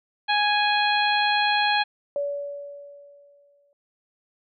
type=harmonic tone; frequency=830.6 Hz; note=G#5; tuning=in tune; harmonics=1 / 2 / 3 / 4 / 5; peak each=-22 / -25 / -27 / -28 / -29 dBFS; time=0.28-1.84 s; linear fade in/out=20 ms
type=tone with exponential decay; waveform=sine; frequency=571 Hz; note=D5; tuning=49 cents flat; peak=-22 dBFS; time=2.16-3.73 s; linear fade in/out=1 ms; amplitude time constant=340 ms
effects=none